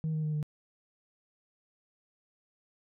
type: tone with pitch steps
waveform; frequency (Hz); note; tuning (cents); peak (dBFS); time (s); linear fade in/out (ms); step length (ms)
sine; 158.1 / 155.56 / 153.07 / 150.61; D#3 / D#3 / D#3 / D3; +28 / 0 / -28 / +44; -27; 0.04-0.428; 0; 97
effects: tanh soft clip ceiling -27 dBFS